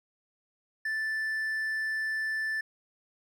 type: tone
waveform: triangle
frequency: 1760 Hz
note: A6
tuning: in tune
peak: -27 dBFS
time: 0.85-2.61 s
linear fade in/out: 5 ms
effects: none